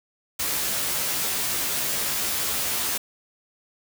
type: noise with comb filter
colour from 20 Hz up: white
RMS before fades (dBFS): -26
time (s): 0.39-2.98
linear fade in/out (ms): 10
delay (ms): 14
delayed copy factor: +0.9
effects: none